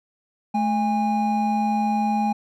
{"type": "tone pair together", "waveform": "triangle", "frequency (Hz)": [216.4, 817], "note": ["A3", "G#5"], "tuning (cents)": [-29, -29], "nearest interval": "octave + major seventh", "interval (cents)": 2300, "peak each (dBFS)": -20, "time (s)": [0.54, 2.33], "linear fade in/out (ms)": 10, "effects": []}